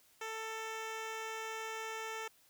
10% pulse tone with notch filter, 443.6 Hz, A4, 14 cents sharp, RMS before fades -42 dBFS, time 0.21-2.28 s, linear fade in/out 5 ms, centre 12000 Hz, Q 1.1, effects white hiss -67 dBFS RMS until 2.49 s

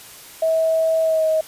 sine tone with pitch glide, 646 to 633.1 Hz, E5 to D#5, -35 to +30 cents, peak -15 dBFS, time 0.42-1.41 s, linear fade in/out 5 ms, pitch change -35 cents, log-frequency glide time 1.02-1.25 s, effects white hiss -41 dBFS RMS until 1.47 s + resampled to 32000 Hz

